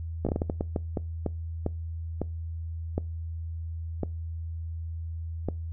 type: slowing click train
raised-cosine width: 2 ms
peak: -14 dBFS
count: 16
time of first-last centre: 0.25-5.487 s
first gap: 16 ms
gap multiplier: 1.38
effects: noise-tail reverb RT60 0.3 s tail -23 dB re dry + added 82 Hz sine -32 dBFS peak until 5.72 s